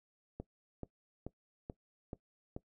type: click train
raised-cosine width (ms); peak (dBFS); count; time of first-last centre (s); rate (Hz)
2; -28; 6; 0.4-2.565; 2.31
effects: noise-tail reverb RT60 0.1 s tail -19 dB re dry